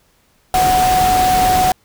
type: tone in noise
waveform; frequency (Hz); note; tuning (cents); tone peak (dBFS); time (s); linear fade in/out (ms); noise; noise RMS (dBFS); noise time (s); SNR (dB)
sine; 740; F#5; 0; -11; 0.54-1.72; 2; pink; -20; 0.54-1.72; +6
effects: pink hiss -57 dBFS RMS until 1.84 s